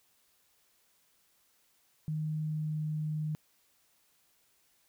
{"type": "tone with pitch glide", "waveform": "sine", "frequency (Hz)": [154.7, 153.72], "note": ["D#3", "D#3"], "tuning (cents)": [-10, -21], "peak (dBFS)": -31, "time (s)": [2.08, 3.35], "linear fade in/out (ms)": 0, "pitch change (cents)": -11, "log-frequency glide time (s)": [2.41, 2.8], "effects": ["white hiss -70 dBFS RMS until 4.88 s"]}